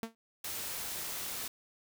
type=tone with exponential decay; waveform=sawtooth; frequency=226.6 Hz; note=A#3; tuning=49 cents flat; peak=-28 dBFS; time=0.03-0.15 s; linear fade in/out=0 ms; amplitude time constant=24 ms
type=noise; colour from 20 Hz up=white; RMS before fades=-39 dBFS; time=0.44-1.48 s; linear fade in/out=5 ms
effects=none